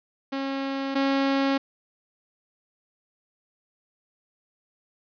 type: tone pair in turn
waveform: sawtooth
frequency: 272.2 / 273.3 Hz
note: C#4 / C#4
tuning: -31 / -24 cents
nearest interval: unison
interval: 7 cents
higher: second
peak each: -23 / -17 dBFS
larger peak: second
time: 0.32-0.95 / 0.95-1.58 s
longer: neither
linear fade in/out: 10 ms
effects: resampled to 11025 Hz + 9-bit